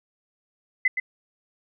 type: tone with echo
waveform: sine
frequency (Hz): 2030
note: B6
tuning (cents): +47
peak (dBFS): -16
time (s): 0.85-0.88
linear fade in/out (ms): 5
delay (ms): 120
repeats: 1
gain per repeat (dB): -7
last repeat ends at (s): 1
effects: none